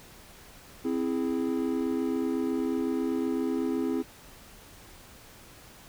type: chord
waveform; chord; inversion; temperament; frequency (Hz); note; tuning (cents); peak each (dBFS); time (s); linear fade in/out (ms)
triangle; C augmented; none; equal; 261.6 / 329.6 / 415.3; C4 / E4 / G#4; 0 / 0 / 0; -27 / -29 / -31; 0.84-4.03; 20
effects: pink hiss -51 dBFS RMS until 5.88 s